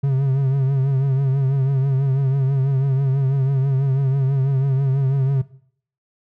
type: tone with vibrato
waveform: triangle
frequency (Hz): 135.3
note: C#3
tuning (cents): -42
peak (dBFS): -13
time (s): 0.03-5.42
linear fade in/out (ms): 10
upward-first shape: triangle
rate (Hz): 6.1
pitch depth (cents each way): 69
effects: noise-tail reverb RT60 0.6 s tail -18 dB re dry